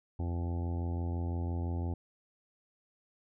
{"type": "harmonic tone", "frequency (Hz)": 85.9, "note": "F2", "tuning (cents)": -28, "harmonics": [1, 2, 3, 4, 5, 6, 7, 8, 9, 10], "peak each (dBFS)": [-32, -43, -42, -45, -52, -53, -55, -55, -51, -53], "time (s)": [0.19, 1.94], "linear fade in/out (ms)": 5, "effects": []}